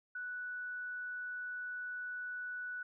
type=tone; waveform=sine; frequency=1480 Hz; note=F#6; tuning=in tune; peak=-39 dBFS; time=0.15-2.83 s; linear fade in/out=5 ms; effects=none

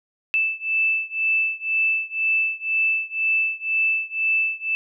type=beating tone pair; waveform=sine; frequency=2637 / 2639 Hz; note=E7 / E7; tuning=0 / +1 cents; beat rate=2 Hz; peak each=-22 / -23 dBFS; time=0.34-4.75 s; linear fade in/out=0 ms; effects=none

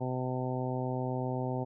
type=harmonic tone; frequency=127.7 Hz; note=C3; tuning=42 cents flat; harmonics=1 / 2 / 3 / 4 / 5 / 6 / 7; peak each=-34 / -37 / -39 / -40 / -41 / -42 / -42 dBFS; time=0-1.65 s; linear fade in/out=20 ms; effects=none

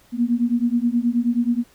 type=beating tone pair; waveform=sine; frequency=233.9 / 243.3 Hz; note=A#3 / B3; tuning=+6 / -26 cents; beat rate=9.4 Hz; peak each=-20 dBFS; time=0.12-1.64 s; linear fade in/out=50 ms; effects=pink hiss -55 dBFS RMS until 1.74 s

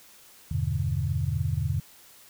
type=chord; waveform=sine; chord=E minor seventh; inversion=none; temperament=equal with one note detuned; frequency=82.41 / 99.08 / 123.47 / 146.83 Hz; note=E2 / G2 / B2 / D3; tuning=0 / +19 / 0 / 0 cents; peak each=-30 dBFS; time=0.51-1.8 s; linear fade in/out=5 ms; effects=white hiss -53 dBFS RMS until 2.29 s

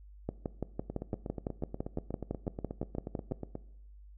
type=two click trains; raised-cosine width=2 ms; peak=-24 / -20 dBFS; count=23 / 19; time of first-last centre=0.9-3.554 / 0.29-3.32 s; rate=8.29 / 5.94 Hz; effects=noise-tail reverb RT60 0.8 s tail -19 dB re dry + added 50 Hz sine -50 dBFS peak until 4.17 s

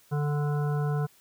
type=harmonic tone; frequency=146.83 Hz; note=D3; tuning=in tune; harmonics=1 / 3 / 5 / 7 / 9 / 10; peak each=-25 / -35 / -39 / -42 / -44 / -45 dBFS; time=0.11-1.07 s; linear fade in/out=20 ms; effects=white hiss -60 dBFS RMS until 1.2 s

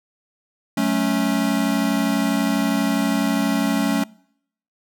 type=chord; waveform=square; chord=F# minor; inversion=none; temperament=equal with one note detuned; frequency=185 / 217.3 / 277.2 Hz; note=F#3 / A3 / C#4; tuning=0 / -21 / 0 cents; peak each=-26 / -22 / -22 dBFS; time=0.77-4.04 s; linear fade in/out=5 ms; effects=noise-tail reverb RT60 0.7 s tail -25 dB re dry

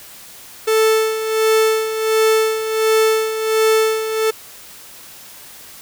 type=tone with tremolo; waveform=45% pulse; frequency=440 Hz; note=A4; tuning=in tune; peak=-11 dBFS; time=0.67-4.31 s; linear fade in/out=10 ms; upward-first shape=sine; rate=1.4 Hz; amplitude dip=65%; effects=white hiss -39 dBFS RMS until 5.81 s

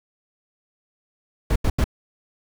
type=noise bursts; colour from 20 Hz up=brown; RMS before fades=-18 dBFS; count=3; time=1.5-1.842 s; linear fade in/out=5 ms; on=58 ms; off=84 ms; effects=none

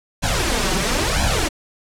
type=noise with flanger; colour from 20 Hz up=pink; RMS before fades=-19 dBFS; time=0.22-1.49 s; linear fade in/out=20 ms; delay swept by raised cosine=1.2 to 5.4 ms; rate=0.99 Hz; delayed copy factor=+0.9; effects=low-pass 9000 Hz 12 dB/octave

